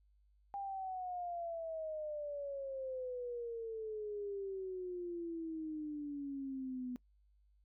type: exponential sweep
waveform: sine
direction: down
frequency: 803 to 246.9 Hz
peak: -39 dBFS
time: 0.54-6.96 s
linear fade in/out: 0 ms
effects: noise-tail reverb RT60 0.1 s tail -21 dB re dry + added 50 Hz sine -67 dBFS peak until 7.64 s